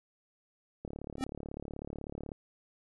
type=click train; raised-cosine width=2 ms; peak=-27 dBFS; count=54; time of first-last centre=0.85-2.318 s; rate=36.1 Hz
type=tone with exponential growth; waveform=square; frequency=262.5 Hz; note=C4; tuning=6 cents sharp; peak=-26 dBFS; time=1.17-1.24 s; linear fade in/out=1 ms; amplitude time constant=15 ms
effects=resampled to 24000 Hz